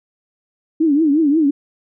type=tone with vibrato; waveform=sine; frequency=302.2 Hz; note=D4; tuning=50 cents sharp; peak=-11 dBFS; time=0.8-1.51 s; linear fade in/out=10 ms; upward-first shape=triangle; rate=5.6 Hz; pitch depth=180 cents each way; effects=none